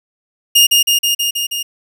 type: tone with echo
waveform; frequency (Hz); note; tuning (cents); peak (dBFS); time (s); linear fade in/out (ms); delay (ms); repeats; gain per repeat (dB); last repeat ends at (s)
sawtooth; 2836; F7; +26; -3; 0.55-0.67; 10; 160; 6; -2; 1.63
effects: none